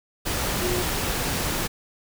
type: tone in noise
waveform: sine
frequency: 360 Hz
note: F#4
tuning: 47 cents flat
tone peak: -26 dBFS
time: 0.61-0.83 s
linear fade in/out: 20 ms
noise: pink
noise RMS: -26 dBFS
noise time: 0.25-1.68 s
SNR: -3 dB
effects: none